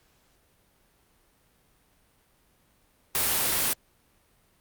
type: noise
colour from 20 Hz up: white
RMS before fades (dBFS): -25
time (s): 3.15-3.73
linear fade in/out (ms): 0
effects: pink hiss -65 dBFS RMS until 4.6 s + Opus 48 kbps